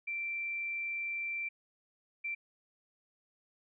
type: tone bursts at uneven times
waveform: sine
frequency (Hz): 2349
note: D7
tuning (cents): 0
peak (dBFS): -34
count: 2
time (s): 0.07-1.49 / 2.24-2.35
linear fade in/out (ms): 10
effects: none